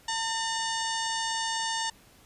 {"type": "harmonic tone with a mistuned harmonic", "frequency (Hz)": 904, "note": "A5", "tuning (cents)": 47, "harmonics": [1, 2, 3, 4, 5, 6, 7, 8, 9], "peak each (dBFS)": [-32, -35, -37, -38, -39, -40, -40, -41, -42], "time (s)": [0.08, 1.9], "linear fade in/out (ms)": 5, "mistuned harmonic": 3, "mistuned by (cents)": 120, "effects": ["pink hiss -57 dBFS RMS until 2.25 s", "resampled to 32000 Hz"]}